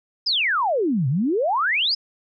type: exponential two-way sweep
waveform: sine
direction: down then up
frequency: 5274 to 123 to 5274 Hz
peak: -18 dBFS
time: 0.26-1.95 s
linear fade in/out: 10 ms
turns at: 1.08 s
effects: none